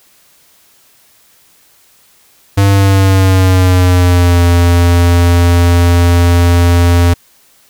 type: tone with pitch glide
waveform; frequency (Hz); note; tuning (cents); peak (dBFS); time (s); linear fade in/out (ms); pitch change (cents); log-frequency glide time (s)
square; 99 to 86.68; G2 to F2; +18 to -12; -6; 2.57-7.14; 10; -230; 2.7-4.42
effects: white hiss -48 dBFS RMS until 7.69 s